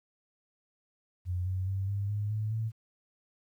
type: tone with pitch steps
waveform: sine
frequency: 90.1 / 93.33 / 96.68 / 100.15 / 103.74 / 107.46 / 111.31 Hz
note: F#2 / F#2 / G2 / G2 / G#2 / A2 / A2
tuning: -45 / +15 / -23 / +38 / -1 / -40 / +20 cents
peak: -29 dBFS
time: 1.25-2.72 s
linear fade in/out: 50 ms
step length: 210 ms
effects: 11-bit